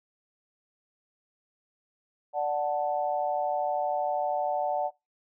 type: chord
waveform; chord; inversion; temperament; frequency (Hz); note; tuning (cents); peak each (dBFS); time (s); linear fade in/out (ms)
sine; D major; none; equal; 587.3 / 740 / 880; D5 / F#5 / A5; 0 / 0 / 0; -30 / -28 / -33; 2.33-4.91; 50
effects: noise-tail reverb RT60 0.2 s tail -21 dB re dry